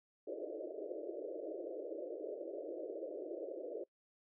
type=band-pass noise; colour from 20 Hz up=white; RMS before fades=-44 dBFS; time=0.27-3.84 s; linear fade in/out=5 ms; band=310 to 620 Hz; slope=96 dB/octave; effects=noise-tail reverb RT60 0.1 s tail -23 dB re dry